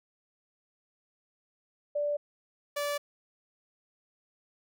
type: tone pair in turn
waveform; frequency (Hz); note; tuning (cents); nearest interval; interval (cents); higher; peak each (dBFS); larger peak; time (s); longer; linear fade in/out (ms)
sine / sawtooth; 585 / 579.6; D5 / D5; -7 / -23; unison; 16; first; -27 / -26; second; 1.95-2.17 / 2.76-2.98; neither; 10
effects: none